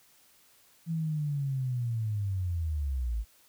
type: linear sweep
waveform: sine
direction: down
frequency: 167 to 51.7 Hz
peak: -28 dBFS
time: 0.86-3.25 s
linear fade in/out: 50 ms
effects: white hiss -62 dBFS RMS until 3.48 s